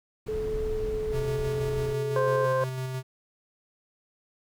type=noise; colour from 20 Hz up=brown; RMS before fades=-35 dBFS; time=0.26-1.94 s; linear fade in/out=10 ms
type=tone with pitch glide; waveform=sine; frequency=433.5 to 426.3 Hz; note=A4 to G#4; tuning=-26 to +45 cents; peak=-28 dBFS; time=0.28-2.46 s; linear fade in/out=10 ms; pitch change=-29 cents; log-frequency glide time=0.77-2.29 s
type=tone with tremolo; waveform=square; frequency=130 Hz; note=C3; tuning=11 cents flat; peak=-30 dBFS; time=1.11-3.03 s; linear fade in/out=50 ms; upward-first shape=square; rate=6 Hz; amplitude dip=25%
type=harmonic tone; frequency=523.3 Hz; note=C5; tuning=in tune; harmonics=1 / 2 / 3; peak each=-24 / -29 / -36 dBFS; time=2.16-2.64 s; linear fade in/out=2 ms
effects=none